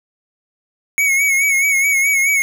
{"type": "tone with vibrato", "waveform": "square", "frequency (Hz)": 2215, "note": "C#7", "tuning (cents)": -2, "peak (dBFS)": -13, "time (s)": [0.98, 2.42], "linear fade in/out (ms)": 0, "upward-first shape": "sine", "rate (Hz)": 4.7, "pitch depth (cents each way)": 53, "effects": []}